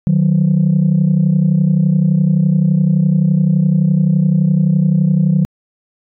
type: tone pair together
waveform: sine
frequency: 153.26 / 185 Hz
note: D#3 / F#3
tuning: -26 / 0 cents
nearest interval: minor third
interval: 326 cents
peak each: -11 dBFS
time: 0.07-5.45 s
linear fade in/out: 0 ms
effects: tanh soft clip ceiling -5 dBFS